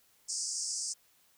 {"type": "band-pass noise", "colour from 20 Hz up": "pink", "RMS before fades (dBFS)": -36, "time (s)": [0.28, 0.94], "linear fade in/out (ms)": 20, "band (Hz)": [4900, 9000], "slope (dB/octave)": 96, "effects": ["white hiss -67 dBFS RMS until 1.37 s"]}